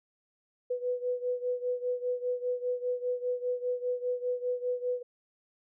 sine beating tone pair, 493.9 / 498.9 Hz, B4 / B4, 0 / +17 cents, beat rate 5 Hz, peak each -31 / -34 dBFS, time 0.7-5.03 s, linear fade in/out 10 ms, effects none

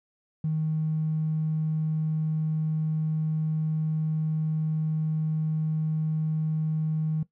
triangle tone, 156.6 Hz, D#3, 11 cents sharp, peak -20 dBFS, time 0.44-7.23 s, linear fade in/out 5 ms, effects noise-tail reverb RT60 0.1 s tail -20 dB re dry + tanh soft clip ceiling -22 dBFS

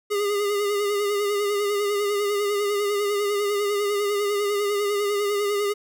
square tone with vibrato, 409.1 Hz, G#4, 26 cents flat, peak -22 dBFS, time 0.1-5.74 s, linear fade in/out 20 ms, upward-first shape sine, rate 10 Hz, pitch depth 41 cents each way, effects none

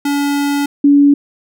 square / sine tone pair in turn, 285 / 285 Hz, C#4 / C#4, +48 / +48 cents, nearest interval unison, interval 0 cents, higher neither, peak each -14 / -5 dBFS, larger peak second, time 0.05-0.66 / 0.84-1.14 s, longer first, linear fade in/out 5 ms, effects none

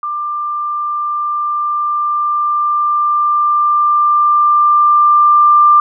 sine tone with level ramp, 1189 Hz, D6, 21 cents sharp, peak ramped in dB -17 to -4 dBFS, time 0.03-5.8 s, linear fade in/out 2 ms, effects none

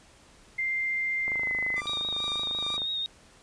sine tone with pitch glide, 2095 to 2035 Hz, C7 to C7, +2 to -49 cents, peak -26 dBFS, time 0.58-1.81 s, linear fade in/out 10 ms, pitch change -51 cents, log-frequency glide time 1.31-1.51 s
click train, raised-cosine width 1 ms, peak -26 dBFS, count 41, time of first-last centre 1.28-2.818 s, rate 26 Hz
sawtooth tone with tremolo, 1182 Hz, D6, 11 cents sharp, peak -33 dBFS, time 1.76-2.77 s, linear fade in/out 5 ms, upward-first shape sine, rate 2.3 Hz, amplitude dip 75%
sine tone with vibrato, 3729 Hz, A#7, in tune, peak -28 dBFS, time 1.87-3.06 s, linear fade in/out 0 ms, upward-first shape sine, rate 6 Hz, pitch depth 27 cents each way
effects pink hiss -56 dBFS RMS until 3.42 s + resampled to 22050 Hz

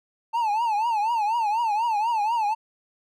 triangle tone with vibrato, 885 Hz, A5, 10 cents sharp, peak -19 dBFS, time 0.33-2.55 s, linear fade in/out 20 ms, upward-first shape triangle, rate 4.1 Hz, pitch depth 160 cents each way, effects none

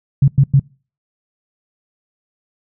sine tone bursts, 137.5 Hz, C#3, 14 cents flat, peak -6 dBFS, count 3, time 0.22-0.596 s, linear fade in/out 5 ms, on 60 ms, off 98 ms, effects noise-tail reverb RT60 0.4 s tail -26 dB re dry

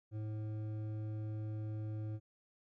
triangle tone with hard clipping, 107.8 Hz, A2, 35 cents flat, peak -40 dBFS, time 0.11-2.2 s, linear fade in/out 50 ms, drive 13 dB, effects none

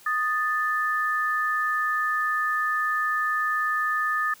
sine tone pair together, 1239.8 / 1760 Hz, D#6 / A6, -7 / 0 cents, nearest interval tritone, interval 607 cents, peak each -25 dBFS, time 0.06-4.34 s, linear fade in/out 5 ms, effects white hiss -52 dBFS RMS until 4.4 s + high-pass 100 Hz 12 dB/octave

